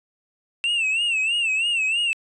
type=tone with vibrato; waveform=triangle; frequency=2697 Hz; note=E7; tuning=39 cents sharp; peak=-18 dBFS; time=0.64-2.13 s; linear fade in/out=0 ms; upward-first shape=sine; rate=3.1 Hz; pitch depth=110 cents each way; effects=resampled to 24000 Hz